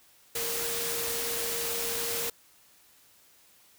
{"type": "tone in noise", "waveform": "sine", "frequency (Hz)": 466.2, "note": "A#4", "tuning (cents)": 0, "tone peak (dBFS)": -37, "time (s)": [0.35, 2.3], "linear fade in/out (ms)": 5, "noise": "white", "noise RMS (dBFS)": -32, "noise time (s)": [0.35, 2.3], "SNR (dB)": -8, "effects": ["white hiss -60 dBFS RMS until 3.78 s"]}